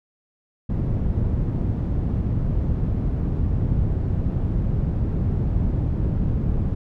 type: low-pass noise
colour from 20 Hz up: white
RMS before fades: -22 dBFS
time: 0.69-6.75 s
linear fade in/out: 10 ms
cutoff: 120 Hz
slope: 12 dB/octave
effects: none